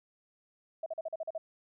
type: tone bursts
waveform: sine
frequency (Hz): 646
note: E5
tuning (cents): -35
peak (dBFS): -33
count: 8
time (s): 0.83-1.38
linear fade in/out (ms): 5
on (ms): 32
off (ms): 42
effects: none